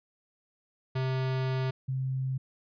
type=tone pair in turn; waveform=square / sine; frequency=130.81 / 131.64 Hz; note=C3 / C3; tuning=0 / +11 cents; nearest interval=unison; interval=11 cents; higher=second; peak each=-28 dBFS; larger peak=neither; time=0.95-1.71 / 1.88-2.38 s; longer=first; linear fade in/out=10 ms; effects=resampled to 11025 Hz